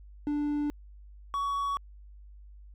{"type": "tone pair in turn", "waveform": "triangle", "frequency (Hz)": [293.7, 1123.4], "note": ["D4", "C#6"], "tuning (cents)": [0, 23], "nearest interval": "octave + major seventh", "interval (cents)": 2323, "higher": "second", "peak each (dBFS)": [-25, -26], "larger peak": "first", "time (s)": [[0.27, 0.7], [1.34, 1.77]], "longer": "neither", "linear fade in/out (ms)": 0, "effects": ["added 50 Hz sine -47 dBFS peak until 2.74 s"]}